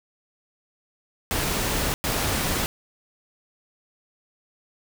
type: noise bursts at uneven times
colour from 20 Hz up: pink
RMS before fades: -25 dBFS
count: 2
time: 1.31-1.94 / 2.04-2.66 s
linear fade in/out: 0 ms
effects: none